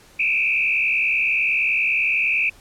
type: tone with frequency modulation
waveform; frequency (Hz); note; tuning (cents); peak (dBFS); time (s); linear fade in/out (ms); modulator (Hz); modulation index
sine; 2478; D#7; -8; -17; 0.19-2.5; 10; 69.4; 2.5
effects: pink hiss -50 dBFS RMS until 2.6 s + low-pass 12000 Hz 12 dB/octave